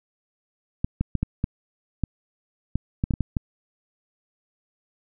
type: clicks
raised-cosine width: 5 ms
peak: -10 dBFS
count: 12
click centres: 0.845 / 1.01 / 1.153 / 1.23 / 1.441 / 2.037 / 2.756 / 3.039 / 3.108 / 3.138 / 3.207 / 3.368 s
effects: none